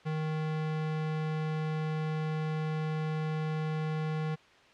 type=tone; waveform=square; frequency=156 Hz; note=D#3; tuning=5 cents sharp; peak=-31 dBFS; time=0.05-4.36 s; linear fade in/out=20 ms; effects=white hiss -58 dBFS RMS until 4.73 s + low-pass 3000 Hz 12 dB/octave